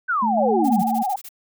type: exponential sweep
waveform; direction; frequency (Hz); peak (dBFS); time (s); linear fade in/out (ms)
sine; down; 1568 to 172.2; -18; 0.08-0.83; 20
type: tone with pitch glide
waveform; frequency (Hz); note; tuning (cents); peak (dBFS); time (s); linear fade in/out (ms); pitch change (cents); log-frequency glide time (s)
sine; 218.8 to 225.5; A3 to A3; -9 to +43; -22; 0.22-1.03; 10; +52; 0.48-0.57
type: tone with vibrato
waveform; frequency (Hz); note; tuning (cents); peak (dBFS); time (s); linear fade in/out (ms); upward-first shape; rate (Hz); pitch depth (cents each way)
sine; 784; G5; 0; -20; 0.37-1.16; 5; sine; 18; 110
type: noise bursts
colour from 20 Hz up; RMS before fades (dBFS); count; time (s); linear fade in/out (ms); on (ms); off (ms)
blue; -37; 9; 0.64-1.291; 10; 51; 24
effects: none